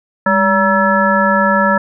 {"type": "harmonic tone with a mistuned harmonic", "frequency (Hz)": 190, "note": "F#3", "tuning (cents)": 46, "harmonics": [1, 3, 5, 7, 9], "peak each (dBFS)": [-16, -16, -16, -16, -16], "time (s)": [0.26, 1.78], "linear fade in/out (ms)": 5, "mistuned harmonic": 1, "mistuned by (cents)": 110, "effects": []}